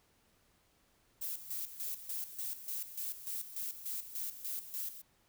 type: noise with tremolo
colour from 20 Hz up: violet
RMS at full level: -39 dBFS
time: 1.21-5.02 s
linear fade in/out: 10 ms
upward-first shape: square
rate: 3.4 Hz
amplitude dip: 70%
effects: pink hiss -71 dBFS RMS until 5.28 s